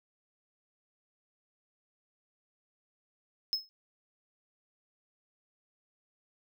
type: tone with exponential decay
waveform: triangle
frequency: 5180 Hz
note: E8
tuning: 31 cents flat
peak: -23 dBFS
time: 3.53-3.69 s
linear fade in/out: 0 ms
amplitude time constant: 33 ms
effects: none